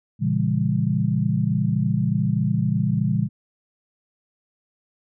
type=chord; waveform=sine; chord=A# diminished seventh; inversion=none; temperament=just; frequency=116.54 / 139.85 / 167.82 / 201.4 Hz; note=A#2 / C#3 / E3 / G3; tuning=0 / +16 / +31 / +47 cents; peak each=-24 dBFS; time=0.19-3.29 s; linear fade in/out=50 ms; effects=none